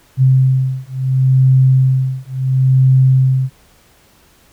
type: beating tone pair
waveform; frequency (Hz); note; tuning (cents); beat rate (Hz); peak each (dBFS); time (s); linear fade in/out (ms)
sine; 130.81 / 131.53; C3 / C3; 0 / +9; 0.72; -12; 0.17-3.5; 50
effects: pink hiss -50 dBFS RMS until 4.52 s